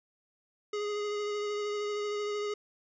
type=tone with vibrato; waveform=square; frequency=415.3 Hz; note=G#4; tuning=in tune; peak=-32 dBFS; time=0.73-2.54 s; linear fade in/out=5 ms; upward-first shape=sine; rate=13 Hz; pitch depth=16 cents each way; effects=resampled to 16000 Hz + 12-bit